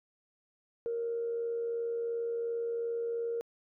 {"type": "tone with amplitude modulation", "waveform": "sine", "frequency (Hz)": 466.2, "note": "A#4", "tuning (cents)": 0, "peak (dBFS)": -29, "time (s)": [0.86, 3.41], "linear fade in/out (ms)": 0, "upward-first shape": "sine", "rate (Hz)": 82.8, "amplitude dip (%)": 35, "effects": ["tanh soft clip ceiling -25 dBFS"]}